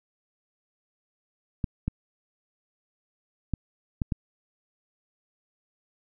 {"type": "clicks", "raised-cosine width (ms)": 5, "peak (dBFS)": -14, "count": 5, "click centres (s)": [1.642, 1.88, 3.537, 4.018, 4.122], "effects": []}